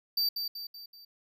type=tone with echo; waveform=square; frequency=4645 Hz; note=D8; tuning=20 cents flat; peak=-26 dBFS; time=0.17-0.29 s; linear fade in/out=5 ms; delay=190 ms; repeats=4; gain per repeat=-6 dB; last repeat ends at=1.05 s; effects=none